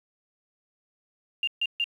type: tone bursts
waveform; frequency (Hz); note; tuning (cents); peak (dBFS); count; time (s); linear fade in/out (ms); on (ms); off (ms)
sine; 2794; F7; 0; -23; 3; 1.43-1.842; 2; 44; 140
effects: 9-bit